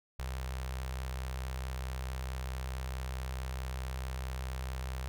sawtooth tone with notch filter, 64.6 Hz, C2, 21 cents flat, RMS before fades -38 dBFS, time 0.19-5.08 s, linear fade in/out 0 ms, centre 270 Hz, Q 0.52, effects none

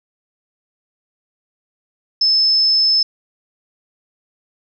sine tone, 5240 Hz, E8, 11 cents flat, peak -11 dBFS, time 2.21-3.03 s, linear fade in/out 5 ms, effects none

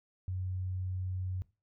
sine tone, 92.5 Hz, F#2, in tune, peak -33 dBFS, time 0.28-1.42 s, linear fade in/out 0 ms, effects noise-tail reverb RT60 0.3 s tail -19 dB re dry

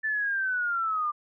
sine linear sweep, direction down, 1766 to 1185 Hz, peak -25 dBFS, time 0.03-1.12 s, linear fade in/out 20 ms, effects none

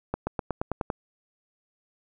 accelerating click train, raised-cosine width 1 ms, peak -13 dBFS, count 8, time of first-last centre 0.14-0.902 s, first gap 130 ms, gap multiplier 0.94, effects none

